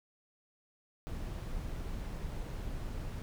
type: noise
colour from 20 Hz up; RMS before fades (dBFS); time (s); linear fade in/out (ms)
brown; -39; 1.07-3.22; 0
effects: none